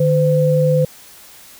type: tone pair together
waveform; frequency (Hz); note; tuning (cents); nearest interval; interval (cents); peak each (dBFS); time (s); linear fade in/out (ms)
sine; 151.8 / 510.6; D#3 / C5; -42 / -42; octave + major sixth; 2100; -14; 0-0.85; 5
effects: white hiss -42 dBFS RMS until 1.59 s